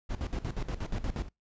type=noise with tremolo; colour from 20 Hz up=brown; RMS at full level=-31 dBFS; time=0.09-1.29 s; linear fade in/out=20 ms; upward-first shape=square; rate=8.4 Hz; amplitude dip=80%; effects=noise-tail reverb RT60 0.2 s tail -26 dB re dry + resampled to 16000 Hz